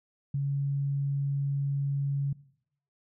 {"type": "tone", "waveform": "sine", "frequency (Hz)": 140, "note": "C#3", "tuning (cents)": 18, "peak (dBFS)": -26, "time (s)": [0.34, 2.33], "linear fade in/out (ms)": 5, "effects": ["noise-tail reverb RT60 0.7 s tail -20 dB re dry"]}